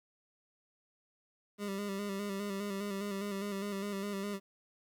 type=tone with vibrato; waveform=25% pulse; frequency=200 Hz; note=G3; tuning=35 cents sharp; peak=-32 dBFS; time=1.58-4.4 s; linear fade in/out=50 ms; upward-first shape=square; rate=4.9 Hz; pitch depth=39 cents each way; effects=11-bit